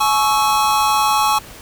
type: chord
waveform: square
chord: C# minor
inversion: second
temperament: equal with one note detuned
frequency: 847.6 / 1108.7 / 1318.5 Hz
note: G#5 / C#6 / E6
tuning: +35 / 0 / 0 cents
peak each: -17 / -18 / -23 dBFS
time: 0-1.39 s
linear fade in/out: 10 ms
effects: pink hiss -38 dBFS RMS until 1.61 s